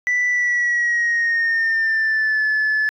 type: tone with pitch glide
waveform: sine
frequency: 1975.5 to 1729.7 Hz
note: B6 to A6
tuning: 0 to -30 cents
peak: -14 dBFS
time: 0.07-2.89 s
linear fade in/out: 0 ms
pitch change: -230 cents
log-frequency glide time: 0.29-2.44 s
effects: tanh soft clip ceiling -14 dBFS